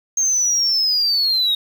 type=linear sweep; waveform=sine; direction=down; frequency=6440 to 3743 Hz; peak=-13 dBFS; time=0.17-1.55 s; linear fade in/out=5 ms; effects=tanh soft clip ceiling -13 dBFS + 7-bit